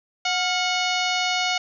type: harmonic tone with a mistuned harmonic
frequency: 732 Hz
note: F#5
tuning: 19 cents flat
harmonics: 1 / 2 / 3 / 4 / 5 / 6 / 7 / 8 / 9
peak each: -26 / -30 / -27 / -28 / -31 / -31 / -34 / -37 / -36 dBFS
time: 0.25-1.58 s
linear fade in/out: 5 ms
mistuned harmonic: 2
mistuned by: -69 cents
effects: none